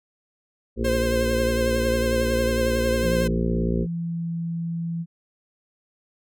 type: harmonic tone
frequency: 57.7 Hz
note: A#1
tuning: 17 cents flat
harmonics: 1 / 2 / 4 / 5 / 6 / 7 / 8 / 9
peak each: -26 / -32 / -27 / -39 / -32 / -30 / -35 / -35 dBFS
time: 0.76-3.87 s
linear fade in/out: 50 ms
type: tone with vibrato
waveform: 45% pulse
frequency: 523.3 Hz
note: C5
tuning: in tune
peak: -23 dBFS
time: 0.84-3.28 s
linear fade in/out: 10 ms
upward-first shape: triangle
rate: 11 Hz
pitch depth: 46 cents each way
type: tone with pitch glide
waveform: sine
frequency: 169.6 to 167.65 Hz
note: E3 to E3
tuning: +50 to +30 cents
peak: -25 dBFS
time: 3.01-5.06 s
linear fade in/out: 50 ms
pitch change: -20 cents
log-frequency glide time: 3.76-4.31 s
effects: none